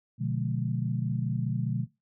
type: chord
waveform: sine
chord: B diminished seventh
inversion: none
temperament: just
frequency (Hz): 123.47 / 148.16 / 177.8 / 213.4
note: B2 / D3 / F3 / Ab3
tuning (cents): 0 / +16 / +31 / +47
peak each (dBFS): -30 / -32 / -33 / -35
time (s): 0.18-1.87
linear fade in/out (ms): 50
effects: noise-tail reverb RT60 0.2 s tail -18 dB re dry